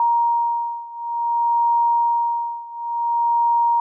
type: beating tone pair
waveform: sine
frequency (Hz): 939 / 939.56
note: A#5 / A#5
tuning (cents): +12 / +13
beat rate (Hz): 0.56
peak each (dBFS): -19 / -21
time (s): 0-3.8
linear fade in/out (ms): 2
effects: none